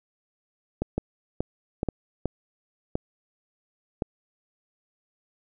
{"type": "two click trains", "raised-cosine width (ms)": 2, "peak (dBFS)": [-12, -12], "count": [4, 4], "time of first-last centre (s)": [[0.98, 2.257], [0.82, 4.022]], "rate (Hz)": [2.35, 0.937], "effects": []}